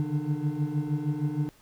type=tone cluster; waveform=triangle; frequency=141.4 / 147.8 / 154.2 / 299.7 Hz; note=C#3 / D3 / D#3 / D4; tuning=+35 / +11 / -15 / +35 cents; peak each=-30 dBFS; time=0-1.49 s; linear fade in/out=0 ms; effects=pink hiss -59 dBFS RMS until 1.61 s